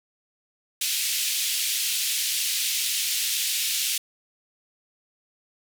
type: band-pass noise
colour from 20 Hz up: pink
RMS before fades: -26 dBFS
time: 0.81-3.98 s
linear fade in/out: 5 ms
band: 2700 to 16000 Hz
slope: 24 dB/octave
effects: none